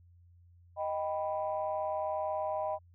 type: chord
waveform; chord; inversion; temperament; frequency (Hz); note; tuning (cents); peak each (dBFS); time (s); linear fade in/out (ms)
sine; Eb augmented; none; equal; 622.3 / 784 / 987.8; Eb5 / G5 / B5; 0 / 0 / 0; -33 / -36 / -38; 0.76-2.79; 50
effects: tanh soft clip ceiling -22 dBFS + added 87 Hz sine -57 dBFS peak until 2.94 s